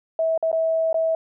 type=tone with dropouts; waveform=sine; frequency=649 Hz; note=E5; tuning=27 cents flat; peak=-18 dBFS; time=0.19-1.15 s; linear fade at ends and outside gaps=2 ms; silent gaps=0.377-0.426 / 0.516-0.528 / 0.929-0.943 s; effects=none